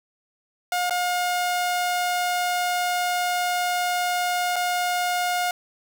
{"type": "tone with dropouts", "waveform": "sawtooth", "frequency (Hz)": 715, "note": "F5", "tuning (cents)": 41, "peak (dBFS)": -18, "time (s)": [0.72, 5.51], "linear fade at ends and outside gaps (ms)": 2, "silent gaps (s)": [[0.897, 0.907], [4.559, 4.563]], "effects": ["9-bit"]}